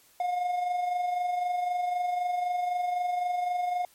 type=tone with amplitude modulation; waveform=triangle; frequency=716 Hz; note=F5; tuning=43 cents sharp; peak=-22 dBFS; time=0.2-3.85 s; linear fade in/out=2 ms; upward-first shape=sine; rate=23.9 Hz; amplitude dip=45%; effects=white hiss -60 dBFS RMS until 3.94 s + MP3 64 kbps